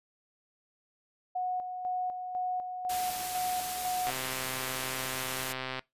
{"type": "tone with tremolo", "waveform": "sine", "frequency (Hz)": 732, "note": "F#5", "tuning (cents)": -19, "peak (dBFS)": -29, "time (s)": [1.35, 4.11], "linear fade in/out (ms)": 10, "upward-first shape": "square", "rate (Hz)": 2, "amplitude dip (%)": 50}
{"type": "noise", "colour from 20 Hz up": "white", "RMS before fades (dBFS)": -37, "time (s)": [2.89, 5.53], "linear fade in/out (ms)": 10}
{"type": "click train", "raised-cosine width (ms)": 0.3, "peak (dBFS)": -19, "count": 225, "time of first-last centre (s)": [4.07, 5.793], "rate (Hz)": 130}
{"effects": ["noise-tail reverb RT60 0.2 s tail -23 dB re dry", "resampled to 32000 Hz"]}